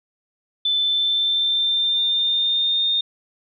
sine tone with pitch glide, 3520 to 3653 Hz, A7 to A#7, 0 to -36 cents, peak -17 dBFS, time 0.65-3.01 s, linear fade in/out 5 ms, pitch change +64 cents, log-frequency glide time 0.75-2.86 s, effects none

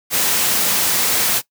white noise, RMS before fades -17 dBFS, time 0.1-1.42 s, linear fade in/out 50 ms, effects noise-tail reverb RT60 0.1 s tail -19 dB re dry + high-pass 100 Hz 12 dB/octave

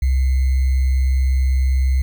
sine tone with sample-and-hold, 65.41 Hz, C2, in tune, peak -13 dBFS, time 0.02-2.02 s, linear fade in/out 5 ms, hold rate 2100 Hz, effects none

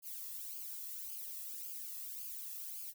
violet noise with flanger, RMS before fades -45 dBFS, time 0.02-2.94 s, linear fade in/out 50 ms, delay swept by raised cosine 0.52 to 1.34 ms, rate 1.8 Hz, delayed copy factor -0.75, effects none

